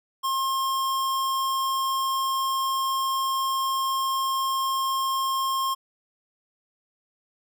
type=tone; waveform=square; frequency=1069 Hz; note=C6; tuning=37 cents sharp; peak=-24 dBFS; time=0.23-5.75 s; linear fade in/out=20 ms; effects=none